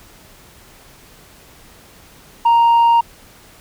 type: tone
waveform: sine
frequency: 932.3 Hz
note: A#5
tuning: in tune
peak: -6 dBFS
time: 2.45-3.01 s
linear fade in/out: 10 ms
effects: tanh soft clip ceiling -8 dBFS + pink hiss -45 dBFS RMS until 3.6 s